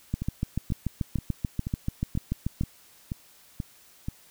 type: two click trains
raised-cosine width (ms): 5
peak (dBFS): -14 / -18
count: 18 / 9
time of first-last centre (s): 0.14-2.611 / 0.22-4.085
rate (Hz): 6.88 / 2.07
effects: white hiss -56 dBFS RMS until 4.3 s